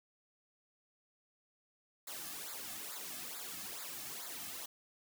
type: noise with flanger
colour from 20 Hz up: white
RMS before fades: -45 dBFS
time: 2.07-4.66 s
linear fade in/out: 5 ms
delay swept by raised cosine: 0.34 to 2.14 ms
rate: 2.3 Hz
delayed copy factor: -0.85
effects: none